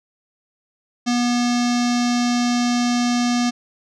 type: tone with low-pass filter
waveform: square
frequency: 242.3 Hz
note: B3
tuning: 33 cents flat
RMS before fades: -19 dBFS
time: 1.06-3.51 s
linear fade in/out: 20 ms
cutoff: 5800 Hz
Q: 3
effects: none